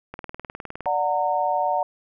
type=click train; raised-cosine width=0.5 ms; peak=-19 dBFS; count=15; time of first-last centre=0.14-0.858 s; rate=19.5 Hz
type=chord; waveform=sine; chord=D augmented; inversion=none; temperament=just; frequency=587.3 / 734.2 / 917.7 Hz; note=D5 / F#5 / A#5; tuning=0 / -14 / -27 cents; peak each=-26 / -23 / -24 dBFS; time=0.86-1.83 s; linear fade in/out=2 ms
effects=none